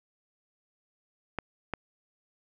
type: clicks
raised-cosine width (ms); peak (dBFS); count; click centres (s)
0.5; -16; 2; 1.387 / 1.737
effects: none